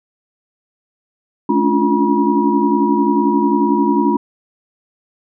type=tone cluster; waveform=sine; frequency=215.1 / 279.2 / 290.4 / 348.2 / 963 Hz; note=A3 / C#4 / D4 / F4 / B5; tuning=-39 / +13 / -19 / -5 / -44 cents; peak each=-18 dBFS; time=1.49-4.17 s; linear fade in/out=5 ms; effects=none